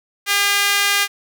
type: tone with high-pass filter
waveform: sawtooth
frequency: 403.4 Hz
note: G4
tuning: 50 cents sharp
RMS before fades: -17 dBFS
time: 0.26-1.08 s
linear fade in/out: 50 ms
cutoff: 1900 Hz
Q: 1.2
effects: none